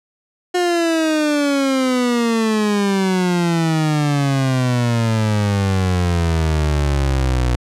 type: exponential sweep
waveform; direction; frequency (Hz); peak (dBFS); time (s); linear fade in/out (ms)
30% pulse; down; 361.2 to 60; -12; 0.54-7.56; 10
effects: low-pass 9000 Hz 12 dB/octave